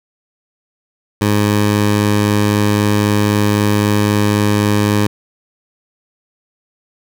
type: tone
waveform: 15% pulse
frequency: 103.83 Hz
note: G#2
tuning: in tune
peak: -5 dBFS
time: 1.21-5.07 s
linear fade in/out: 5 ms
effects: none